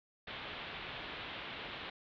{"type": "low-pass noise", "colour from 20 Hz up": "white", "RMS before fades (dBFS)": -45, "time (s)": [0.27, 1.9], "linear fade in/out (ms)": 5, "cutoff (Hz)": 3700, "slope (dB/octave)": 48, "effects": []}